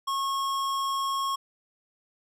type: tone with hard clipping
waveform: sine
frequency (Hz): 1091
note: C#6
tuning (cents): -28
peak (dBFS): -28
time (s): 0.07-1.36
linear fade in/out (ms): 10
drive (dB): 16
effects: none